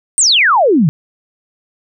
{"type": "exponential sweep", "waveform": "sine", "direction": "down", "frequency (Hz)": [8870, 138], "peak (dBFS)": -7, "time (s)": [0.18, 0.89], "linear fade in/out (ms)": 0, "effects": []}